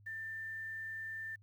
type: tone with quantisation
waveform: sine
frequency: 1785 Hz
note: A6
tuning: 24 cents sharp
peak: -40 dBFS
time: 0.06-1.36 s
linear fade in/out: 10 ms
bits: 11
effects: added 102 Hz sine -59 dBFS peak until 1.42 s